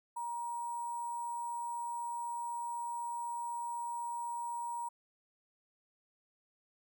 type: tone with sample-and-hold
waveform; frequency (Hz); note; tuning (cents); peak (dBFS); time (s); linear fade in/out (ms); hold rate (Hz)
sine; 948; A#5; +29; -36; 0.16-4.89; 10; 8820
effects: none